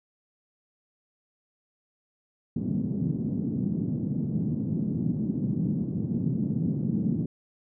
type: band-pass noise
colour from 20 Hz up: white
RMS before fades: -28 dBFS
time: 2.56-7.26 s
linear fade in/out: 5 ms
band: 130 to 230 Hz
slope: 24 dB/octave
effects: none